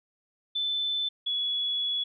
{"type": "tone pair in turn", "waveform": "sine", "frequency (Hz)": [3520, 3386], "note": ["A7", "G#7"], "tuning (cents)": [0, 33], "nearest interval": "minor second", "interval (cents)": 67, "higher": "first", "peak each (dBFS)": -26, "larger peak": "neither", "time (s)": [[0.55, 1.09], [1.26, 2.04]], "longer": "second", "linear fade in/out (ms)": 10, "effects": []}